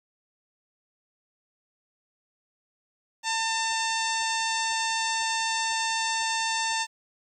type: harmonic tone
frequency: 898 Hz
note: A5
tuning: 35 cents sharp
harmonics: 1 / 2 / 3 / 4 / 5 / 6 / 7 / 8 / 9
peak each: -29 / -32 / -34 / -35 / -36 / -37 / -37 / -38 / -39 dBFS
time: 3.23-6.87 s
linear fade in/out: 50 ms
effects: 10-bit